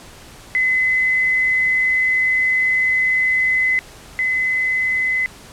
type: tone pair in turn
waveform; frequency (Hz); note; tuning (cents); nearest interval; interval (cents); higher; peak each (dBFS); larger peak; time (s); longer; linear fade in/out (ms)
sine; 2030 / 2030; B6 / B6; +47 / +47; unison; 0; neither; -14 / -16; first; 0.55-3.79 / 4.19-5.26; first; 0
effects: pink hiss -41 dBFS RMS until 5.52 s + low-pass 11000 Hz 12 dB/octave